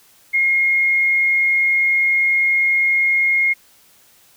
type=tone; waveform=sine; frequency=2145 Hz; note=C7; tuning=42 cents sharp; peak=-13 dBFS; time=0.33-3.54 s; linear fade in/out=20 ms; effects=white hiss -52 dBFS RMS until 4.36 s